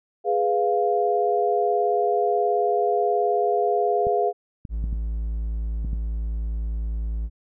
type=chord; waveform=sine; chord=F diminished; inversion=first; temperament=equal; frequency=415.3 / 493.9 / 698.5 Hz; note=Ab4 / Cb5 / F5; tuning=0 / 0 / 0 cents; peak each=-22 / -26 / -22 dBFS; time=0.24-4.33 s; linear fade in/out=50 ms
type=clicks; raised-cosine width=5 ms; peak=-21 dBFS; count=6; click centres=4.069 / 4.652 / 4.841 / 4.929 / 5.847 / 5.932 s
type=tone; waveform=triangle; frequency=55 Hz; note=A1; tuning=in tune; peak=-22 dBFS; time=4.69-7.3 s; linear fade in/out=50 ms
effects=none